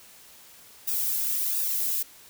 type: noise with flanger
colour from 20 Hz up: violet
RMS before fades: -27 dBFS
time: 0.87-2.03 s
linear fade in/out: 10 ms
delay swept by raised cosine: 0.93 to 2.23 ms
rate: 1.4 Hz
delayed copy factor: -0.65
effects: white hiss -51 dBFS RMS until 2.29 s